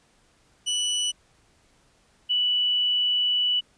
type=tone pair in turn; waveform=sawtooth / sine; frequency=2960 / 2960 Hz; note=F#7 / F#7; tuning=0 / 0 cents; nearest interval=unison; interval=0 cents; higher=neither; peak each=-20 dBFS; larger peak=neither; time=0.66-1.12 / 2.29-3.61 s; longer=second; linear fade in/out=20 ms; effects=pink hiss -62 dBFS RMS until 3.77 s + resampled to 22050 Hz